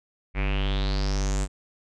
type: tone with low-pass filter sweep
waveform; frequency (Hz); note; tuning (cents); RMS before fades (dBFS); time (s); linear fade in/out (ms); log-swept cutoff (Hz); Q
square; 49; G1; 0; -25; 0.34-1.48; 50; 2200 to 8200; 6
effects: none